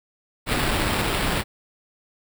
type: noise with sample-and-hold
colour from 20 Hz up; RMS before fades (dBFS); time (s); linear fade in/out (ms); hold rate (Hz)
pink; -23; 0.46-1.44; 50; 6300
effects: none